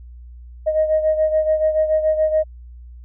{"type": "beating tone pair", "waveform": "sine", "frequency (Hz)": [622.3, 629.3], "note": ["D#5", "D#5"], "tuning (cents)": [0, 19], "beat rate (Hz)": 7, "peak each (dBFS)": [-15, -21], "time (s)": [0.66, 2.44], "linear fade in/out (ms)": 20, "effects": ["tanh soft clip ceiling -8 dBFS", "added 60 Hz sine -36 dBFS peak until 3.04 s"]}